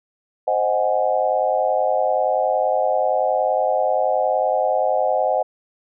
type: chord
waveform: sine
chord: Ab dominant seventh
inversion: first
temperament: equal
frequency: 523.3 / 622.3 / 740 / 830.6 Hz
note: C5 / Eb5 / Gb5 / Ab5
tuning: 0 / 0 / 0 / 0 cents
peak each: -22 / -21 / -21 / -25 dBFS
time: 0.47-5.43 s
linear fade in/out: 10 ms
effects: none